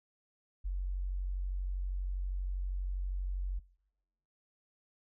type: tone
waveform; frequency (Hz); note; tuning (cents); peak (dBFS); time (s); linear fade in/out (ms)
sine; 46.25; F#1; 0; -32; 0.64-3.6; 20
effects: noise-tail reverb RT60 0.9 s tail -24 dB re dry